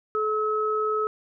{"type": "tone pair together", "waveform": "sine", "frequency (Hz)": [430, 1288.5], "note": ["A4", "E6"], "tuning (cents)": [-40, -40], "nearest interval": "octave + perfect fifth", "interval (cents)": 1900, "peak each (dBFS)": -25, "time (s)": [0.15, 1.07], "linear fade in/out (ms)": 0, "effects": []}